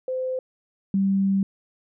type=tone pair in turn; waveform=sine; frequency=515 / 194.98 Hz; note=C5 / G3; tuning=-28 / -9 cents; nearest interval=octave + perfect fourth; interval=1681 cents; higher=first; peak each=-24 / -18 dBFS; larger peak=second; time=0.08-0.39 / 0.94-1.43 s; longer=second; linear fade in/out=2 ms; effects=none